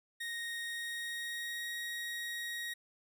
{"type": "tone with pitch glide", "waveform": "30% pulse", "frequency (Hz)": [1864, 1886.7], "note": ["A#6", "A#6"], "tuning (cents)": [-1, 20], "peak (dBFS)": -35, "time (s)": [0.2, 2.74], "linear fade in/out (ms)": 10, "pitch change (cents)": 21, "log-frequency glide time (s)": [0.65, 1.72], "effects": []}